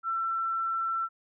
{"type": "tone", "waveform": "sine", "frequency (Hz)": 1343, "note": "E6", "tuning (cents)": 32, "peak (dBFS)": -27, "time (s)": [0.03, 1.09], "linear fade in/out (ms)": 50, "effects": []}